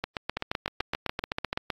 two click trains, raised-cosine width 0.3 ms, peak -12 / -12 dBFS, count 9 / 14, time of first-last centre 0.37-1.529 / 0.04-1.702 s, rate 6.9 / 7.82 Hz, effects AAC 32 kbps

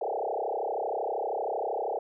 sine tone with frequency modulation, 622.3 Hz, D#5, in tune, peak -28 dBFS, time 0.01-1.99 s, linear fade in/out 5 ms, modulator 32.8 Hz, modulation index 6.4, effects none

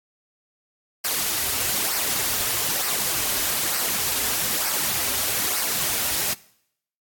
white noise with flanger, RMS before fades -24 dBFS, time 1.04-6.34 s, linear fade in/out 10 ms, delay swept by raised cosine 0.28 to 6.08 ms, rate 1.1 Hz, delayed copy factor -0.55, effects noise-tail reverb RT60 0.7 s tail -21 dB re dry + AAC 64 kbps

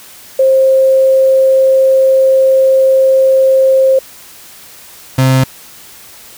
sine / 35% pulse tone pair in turn, 530 / 131.28 Hz, C5 / C3, +22 / +6 cents, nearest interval 2 octaves, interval 2416 cents, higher first, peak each -5 dBFS, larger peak neither, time 0.39-3.99 / 5.18-5.44 s, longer first, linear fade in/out 5 ms, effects white hiss -36 dBFS RMS until 6.37 s

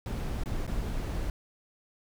brown noise with dropouts, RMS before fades -32 dBFS, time 0.06-1.3 s, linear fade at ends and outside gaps 1 ms, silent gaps 0.436-0.458 / 0.667-0.676 s, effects none

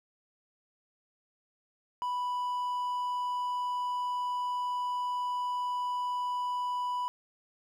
triangle tone, 987.8 Hz, B5, in tune, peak -28 dBFS, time 2.02-7.08 s, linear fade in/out 0 ms, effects none

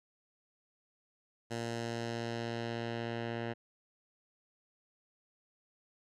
10% pulse tone with low-pass filter sweep, 116.54 Hz, A#2, in tune, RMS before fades -38 dBFS, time 1.5-3.54 s, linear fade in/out 20 ms, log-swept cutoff 8000 to 2500 Hz, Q 1.1, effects none

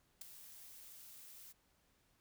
blue noise with ADSR envelope, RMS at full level -44 dBFS, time 0.21-1.53 s, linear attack 7 ms, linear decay 6 ms, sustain -12 dB, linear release 18 ms, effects pink hiss -75 dBFS RMS until 2.2 s

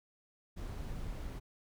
brown noise, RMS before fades -41 dBFS, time 0.56-1.4 s, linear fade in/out 20 ms, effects none

